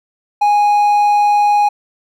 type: tone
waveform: triangle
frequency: 827 Hz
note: G#5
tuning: 8 cents flat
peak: -7 dBFS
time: 0.41-1.69 s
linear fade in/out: 10 ms
effects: none